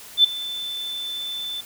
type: tone with ADSR envelope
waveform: sine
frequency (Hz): 3526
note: A7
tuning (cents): +3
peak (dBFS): -8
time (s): 0.17-1.61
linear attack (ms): 72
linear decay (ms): 7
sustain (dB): -19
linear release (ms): 7
effects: white hiss -42 dBFS RMS until 1.65 s